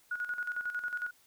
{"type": "tone with tremolo", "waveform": "sine", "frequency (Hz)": 1454, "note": "F#6", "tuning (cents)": -31, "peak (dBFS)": -31, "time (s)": [0.11, 1.11], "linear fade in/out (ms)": 5, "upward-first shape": "square", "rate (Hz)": 11, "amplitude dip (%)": 65, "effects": ["white hiss -65 dBFS RMS until 1.26 s"]}